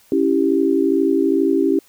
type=chord; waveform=sine; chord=C# diminished; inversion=none; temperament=equal; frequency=277.2 / 329.6 / 392 Hz; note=C#4 / E4 / G4; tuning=0 / 0 / 0 cents; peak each=-18 dBFS; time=0.12-1.79 s; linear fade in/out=2 ms; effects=white hiss -53 dBFS RMS until 1.88 s